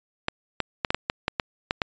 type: clicks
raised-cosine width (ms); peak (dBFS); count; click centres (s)
0.3; -7; 10; 0.284 / 0.603 / 0.848 / 0.905 / 0.946 / 1.099 / 1.281 / 1.398 / 1.709 / 1.818
effects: resampled to 16000 Hz